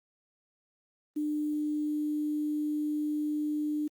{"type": "tone with quantisation", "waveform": "sine", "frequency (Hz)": 300, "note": "D4", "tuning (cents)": 37, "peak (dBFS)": -28, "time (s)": [1.16, 3.88], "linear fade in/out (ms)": 10, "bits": 9, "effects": ["Opus 32 kbps"]}